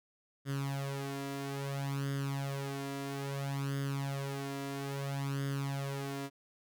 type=tone with flanger; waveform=sawtooth; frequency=138.59 Hz; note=C#3; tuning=in tune; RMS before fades=-37 dBFS; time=0.45-6.3 s; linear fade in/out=50 ms; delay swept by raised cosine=0.6 to 3 ms; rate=0.6 Hz; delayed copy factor=+0.75; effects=none